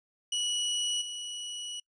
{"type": "tone with level steps", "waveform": "sawtooth", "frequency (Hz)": 2933, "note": "F#7", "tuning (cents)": -16, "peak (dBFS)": [-25, -33], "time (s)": [0.32, 1.8], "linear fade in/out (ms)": 5, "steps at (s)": 1.01, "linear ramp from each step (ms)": 10, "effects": ["noise-tail reverb RT60 0.1 s tail -26 dB re dry", "resampled to 22050 Hz"]}